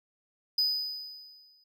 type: tone with exponential decay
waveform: triangle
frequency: 4986 Hz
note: D#8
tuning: 3 cents sharp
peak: -21 dBFS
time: 0.58-1.64 s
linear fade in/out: 5 ms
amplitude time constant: 230 ms
effects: none